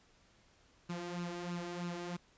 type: tone with flanger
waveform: sawtooth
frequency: 174.61 Hz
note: F3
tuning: in tune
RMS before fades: -41 dBFS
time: 0.89-2.17 s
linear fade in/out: 10 ms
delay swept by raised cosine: 0.73 to 3.23 ms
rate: 3.1 Hz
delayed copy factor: +0.6
effects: pink hiss -67 dBFS RMS until 2.37 s + resampled to 16000 Hz